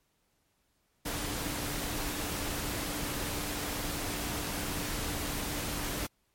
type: tone in noise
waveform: sine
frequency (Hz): 293.7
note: D4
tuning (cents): 0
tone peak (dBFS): -42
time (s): 1.05-6.07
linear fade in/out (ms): 10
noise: pink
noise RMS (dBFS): -35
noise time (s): 1.05-6.07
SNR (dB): -10
effects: pink hiss -74 dBFS RMS until 6.34 s + MP3 64 kbps